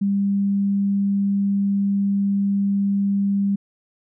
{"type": "tone", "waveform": "sine", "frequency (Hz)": 199.1, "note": "G3", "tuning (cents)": 27, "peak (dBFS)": -17, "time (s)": [0.01, 3.56], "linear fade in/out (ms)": 10, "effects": []}